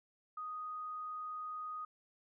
sine tone, 1244.5 Hz, D#6, in tune, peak -40 dBFS, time 0.37-1.85 s, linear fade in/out 5 ms, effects none

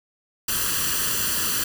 white noise with comb filter, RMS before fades -24 dBFS, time 0.48-1.64 s, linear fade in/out 5 ms, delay 0.67 ms, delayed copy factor +0.75, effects none

